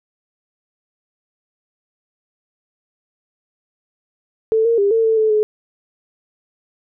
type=tone with pitch steps; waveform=sine; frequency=443.1 / 462.7 / 401.8 / 451.7 / 445.2 / 436.2 / 426 Hz; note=A4 / A#4 / G4 / A4 / A4 / A4 / G#4; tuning=+12 / -13 / +43 / +45 / +20 / -15 / +44 cents; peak=-12 dBFS; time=4.52-5.43 s; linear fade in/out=0 ms; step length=130 ms; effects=none